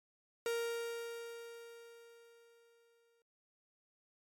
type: tone with exponential decay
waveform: 45% pulse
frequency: 466.2 Hz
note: A#4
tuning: in tune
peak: -33 dBFS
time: 0.46-3.22 s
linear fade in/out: 1 ms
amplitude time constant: 600 ms
effects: MP3 64 kbps